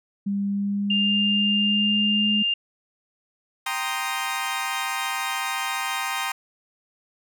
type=tone with pitch glide; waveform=sine; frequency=200 to 210.1 Hz; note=G3 to G#3; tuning=+35 to +20 cents; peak=-22 dBFS; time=0.26-2.43 s; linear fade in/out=10 ms; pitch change=+85 cents; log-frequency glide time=0.48-2.29 s
type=tone; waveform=sine; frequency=2803 Hz; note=F7; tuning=6 cents sharp; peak=-20 dBFS; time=0.9-2.54 s; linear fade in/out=5 ms
type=chord; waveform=20% pulse; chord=C minor seventh; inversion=second; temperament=equal; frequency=784 / 932.3 / 1046.5 / 1244.5 Hz; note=G5 / Bb5 / C6 / Eb6; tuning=0 / 0 / 0 / 0 cents; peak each=-26 dBFS; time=3.66-6.32 s; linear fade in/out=5 ms
effects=none